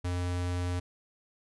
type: tone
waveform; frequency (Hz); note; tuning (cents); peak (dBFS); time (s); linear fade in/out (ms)
square; 89; F2; +33; -30; 0.04-0.8; 10
effects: resampled to 24000 Hz